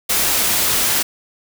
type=noise; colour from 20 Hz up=white; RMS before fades=-17 dBFS; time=0.09-1.03 s; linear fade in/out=10 ms; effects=none